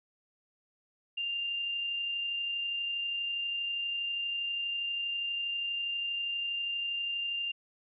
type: tone with amplitude modulation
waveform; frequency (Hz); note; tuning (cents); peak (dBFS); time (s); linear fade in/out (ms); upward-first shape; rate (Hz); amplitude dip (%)
sine; 2794; F7; 0; -30; 1.17-7.52; 10; sine; 32.4; 25
effects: none